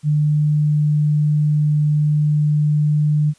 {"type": "tone", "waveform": "sine", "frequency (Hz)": 149.9, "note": "D3", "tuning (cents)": 36, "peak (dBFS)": -13, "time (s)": [0.03, 3.34], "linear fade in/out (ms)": 50, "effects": ["white hiss -55 dBFS RMS until 3.38 s", "resampled to 22050 Hz"]}